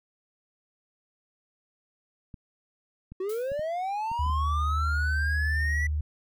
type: clicks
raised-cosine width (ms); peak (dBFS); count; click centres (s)
5; -30; 7; 2.342 / 3.12 / 3.518 / 3.594 / 4.116 / 4.264 / 4.298
type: linear sweep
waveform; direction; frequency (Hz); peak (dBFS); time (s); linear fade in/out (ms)
triangle; up; 364.2 to 1975.5; -26; 3.2-5.87; 5
type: noise with exponential decay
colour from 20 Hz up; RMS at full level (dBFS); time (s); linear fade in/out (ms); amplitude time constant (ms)
blue; -41; 3.29-3.7; 5; 88
type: tone with vibrato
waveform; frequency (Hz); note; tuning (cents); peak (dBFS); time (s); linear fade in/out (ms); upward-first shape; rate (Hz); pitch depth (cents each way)
sine; 75.3; D2; +44; -25; 4.19-6.01; 5; square; 19; 22
effects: none

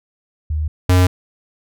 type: tone pair in turn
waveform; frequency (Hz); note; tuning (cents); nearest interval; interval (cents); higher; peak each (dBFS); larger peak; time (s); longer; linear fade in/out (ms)
sine / square; 76.7 / 90.92; D#2 / F#2; -24 / -30; minor third; 294; second; -17 / -10; second; 0.5-0.68 / 0.89-1.07; neither; 5
effects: none

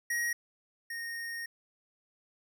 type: tone pair in turn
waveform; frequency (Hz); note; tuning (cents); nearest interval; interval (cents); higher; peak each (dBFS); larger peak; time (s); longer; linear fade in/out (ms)
square; 1890 / 1854.3; A#6 / A#6; +23 / -10; unison; 33; first; -30 / -37; first; 0.1-0.33 / 0.9-1.46; second; 5
effects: none

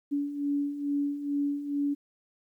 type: beating tone pair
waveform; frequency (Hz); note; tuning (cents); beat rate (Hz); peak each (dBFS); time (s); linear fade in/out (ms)
sine; 284.1 / 286.4; C#4 / D4; +43 / -43; 2.3; -34 / -28; 0.11-1.95; 20
effects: 11-bit

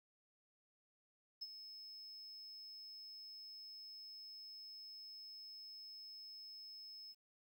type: tone with ADSR envelope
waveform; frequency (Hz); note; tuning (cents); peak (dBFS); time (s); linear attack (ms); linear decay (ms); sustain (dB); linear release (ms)
triangle; 5200; E8; -24; -40; 1.41-7.15; 14; 36; -10; 43
effects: tanh soft clip ceiling -36 dBFS + 12-bit

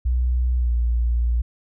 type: tone with pitch glide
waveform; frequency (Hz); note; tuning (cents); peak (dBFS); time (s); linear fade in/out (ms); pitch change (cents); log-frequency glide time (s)
sine; 61.74 to 58.92; B1 to A#1; 0 to +19; -17; 0.05-1.42; 10; -81; 0.57-0.72
effects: none

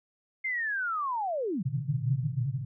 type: linear sweep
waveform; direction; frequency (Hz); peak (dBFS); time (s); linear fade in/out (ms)
sine; down; 2126 to 155.56; -28; 0.44-1.63; 10
type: band-pass noise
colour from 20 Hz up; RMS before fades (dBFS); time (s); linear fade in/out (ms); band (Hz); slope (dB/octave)
pink; -30; 1.65-2.65; 10; 120 to 150; 96
effects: none

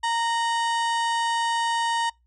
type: harmonic tone with a mistuned harmonic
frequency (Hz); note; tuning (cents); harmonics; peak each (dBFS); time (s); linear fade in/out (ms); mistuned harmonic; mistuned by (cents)
927; A#5; -10; 1 / 2 / 3 / 4 / 5 / 6 / 7 / 8 / 9 / 10; -23 / -30 / -33 / -37 / -41 / -43 / -45 / -43 / -45 / -46; 0.03-2.1; 10; 3; +110
effects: noise-tail reverb RT60 0.2 s tail -26 dB re dry + added 60 Hz sine -61 dBFS peak until 2.26 s

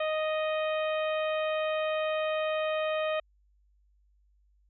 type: harmonic tone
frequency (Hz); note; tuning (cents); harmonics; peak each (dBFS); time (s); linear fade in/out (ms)
622.3; D#5; 0; 1 / 2 / 3 / 4 / 5 / 6; -28 / -36 / -40 / -39 / -43 / -48; 0-3.2; 5
effects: added 50 Hz sine -63 dBFS peak until 4.69 s

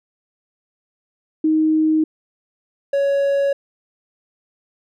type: tone pair in turn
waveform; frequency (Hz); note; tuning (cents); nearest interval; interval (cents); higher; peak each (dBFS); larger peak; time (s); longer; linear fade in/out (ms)
sine / triangle; 313.2 / 558.1; D#4 / C#5; +11 / +12; minor seventh; 1001; second; -13; neither; 1.44-2.04 / 2.93-3.53; neither; 5
effects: none

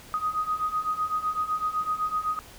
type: beating tone pair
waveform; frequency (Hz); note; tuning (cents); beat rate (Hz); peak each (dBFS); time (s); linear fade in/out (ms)
sine; 1244.5 / 1252.4; D#6 / D#6; 0 / +11; 7.9; -30 / -27; 0.14-2.39; 0
effects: pink hiss -48 dBFS RMS until 2.58 s

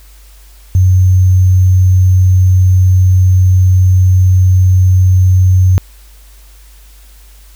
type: tone with sample-and-hold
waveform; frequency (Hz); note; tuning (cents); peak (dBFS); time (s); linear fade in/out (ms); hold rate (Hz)
sine; 92.5; F#2; 0; -4; 0.75-5.78; 0; 6300
effects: added 50 Hz sine -36 dBFS peak until 7.55 s + white hiss -45 dBFS RMS until 7.55 s

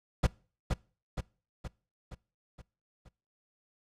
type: noise with echo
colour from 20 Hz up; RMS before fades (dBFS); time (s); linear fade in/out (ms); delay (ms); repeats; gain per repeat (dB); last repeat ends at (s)
brown; -23; 0.23-0.27; 10; 470; 6; -5; 3.09
effects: noise-tail reverb RT60 0.4 s tail -24 dB re dry + low-pass 9000 Hz 12 dB/octave

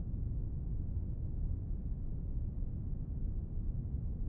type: low-pass noise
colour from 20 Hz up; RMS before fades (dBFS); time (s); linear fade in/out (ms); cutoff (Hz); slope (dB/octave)
pink; -37; 0-4.28; 2; 120; 12
effects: none

